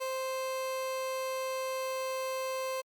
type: tone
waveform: 30% pulse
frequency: 523.3 Hz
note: C5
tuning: in tune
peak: -30 dBFS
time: 0-2.82 s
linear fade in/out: 20 ms
effects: Opus 48 kbps